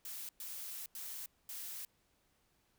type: noise bursts at uneven times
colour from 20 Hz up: blue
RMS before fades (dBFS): -45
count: 4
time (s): 0.05-0.29 / 0.4-0.86 / 0.95-1.26 / 1.49-1.85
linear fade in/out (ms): 2
effects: pink hiss -75 dBFS RMS until 2.78 s